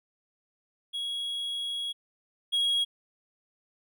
triangle tone pair in turn, 3322 / 3304 Hz, G#7 / G#7, 0 / -10 cents, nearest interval unison, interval 10 cents, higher first, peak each -29 / -22 dBFS, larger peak second, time 0.93-1.93 / 2.52-2.85 s, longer first, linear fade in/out 20 ms, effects none

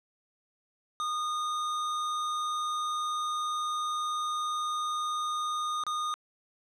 square tone with dropouts, 1227 Hz, D#6, 25 cents flat, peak -30 dBFS, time 1-6.14 s, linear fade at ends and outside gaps 0 ms, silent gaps 5.837-5.866 s, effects low-pass 7000 Hz 12 dB/octave + 11-bit

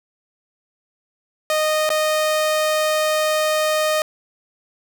sawtooth tone with dropouts, 618 Hz, D#5, 12 cents flat, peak -13 dBFS, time 1.5-4.02 s, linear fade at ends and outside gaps 1 ms, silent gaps 1.892-1.902 s, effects none

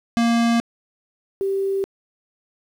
square / sine tone pair in turn, 233.1 / 390.4 Hz, A#3 / G4, 0 / -7 cents, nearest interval major sixth, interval 893 cents, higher second, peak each -16 / -19 dBFS, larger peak first, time 0.17-0.6 / 1.41-1.84 s, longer neither, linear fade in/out 0 ms, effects low-pass 7000 Hz 12 dB/octave + 8-bit

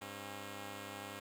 5% pulse tone pair together, 101 / 270.3 Hz, G#2 / C#4, -48 / -44 cents, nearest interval octave + perfect fourth, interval 1704 cents, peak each -36 / -36 dBFS, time 0.01-1.2 s, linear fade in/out 10 ms, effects none

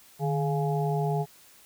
harmonic tone with a mistuned harmonic, 139.8 Hz, C#3, 15 cents sharp, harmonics 1 / 3 / 5 / 6, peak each -26 / -31 / -33 / -34 dBFS, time 0.19-1.26 s, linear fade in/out 50 ms, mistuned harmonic 1, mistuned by +140 cents, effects white hiss -55 dBFS RMS until 1.65 s

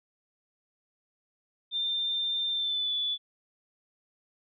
sine tone with pitch glide, 3592 to 3458 Hz, A7 to A7, +35 to -31 cents, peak -27 dBFS, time 1.71-3.18 s, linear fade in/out 50 ms, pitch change -66 cents, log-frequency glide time 2.5-2.94 s, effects none

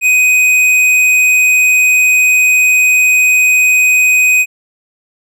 triangle tone with hard clipping, 2503 Hz, D#7, 10 cents sharp, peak -8 dBFS, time 0.01-4.46 s, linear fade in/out 50 ms, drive 13 dB, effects none

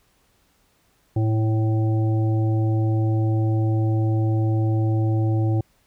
harmonic tone, 110 Hz, A2, in tune, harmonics 1 / 3 / 5 / 7, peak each -18 / -26 / -35 / -35 dBFS, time 1.16-5.61 s, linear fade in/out 5 ms, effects pink hiss -63 dBFS RMS until 5.86 s

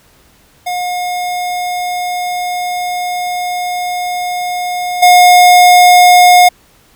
square tone with level steps, 718 Hz, F5, 48 cents sharp, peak -16 / -3 dBFS, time 0.66-6.49 s, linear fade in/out 10 ms, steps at 5.02 s, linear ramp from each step 10 ms, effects pink hiss -48 dBFS RMS until 6.95 s

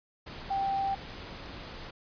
sine tone in noise, 784 Hz, G5, in tune, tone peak -27 dBFS, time 0.5-0.95 s, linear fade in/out 10 ms, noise pink, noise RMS -43 dBFS, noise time 0.26-1.91 s, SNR +13 dB, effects resampled to 11025 Hz

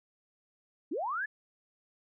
sine linear sweep, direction up, 246.9 to 1761 Hz, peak -31 dBFS, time 0.91-1.26 s, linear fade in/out 10 ms, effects none

